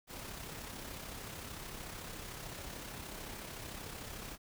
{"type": "noise with amplitude modulation", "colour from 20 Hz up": "pink", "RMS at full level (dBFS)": -44, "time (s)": [0.07, 4.38], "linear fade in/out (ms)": 50, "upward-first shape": "sine", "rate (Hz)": 33.5, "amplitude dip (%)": 40, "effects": []}